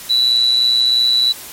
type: tone with amplitude modulation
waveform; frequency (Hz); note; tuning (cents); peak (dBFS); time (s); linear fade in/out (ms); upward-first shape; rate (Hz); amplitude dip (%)
sine; 3951; B7; 0; -8; 0.09-1.33; 20; sine; 123; 55
effects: white hiss -33 dBFS RMS until 1.52 s + MP3 64 kbps